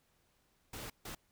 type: noise bursts at uneven times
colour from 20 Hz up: pink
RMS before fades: -45 dBFS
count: 2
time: 0.73-0.9 / 1.05-1.15 s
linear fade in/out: 5 ms
effects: pink hiss -74 dBFS RMS until 1.31 s